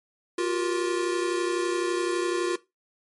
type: tone cluster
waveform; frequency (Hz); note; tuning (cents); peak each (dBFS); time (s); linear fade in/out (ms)
square; 350.7 / 382.6 / 471.8; F4 / G4 / A#4; +7 / -42 / +21; -26 / -32 / -33; 0.38-2.56; 5
effects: noise-tail reverb RT60 0.2 s tail -17 dB re dry + MP3 48 kbps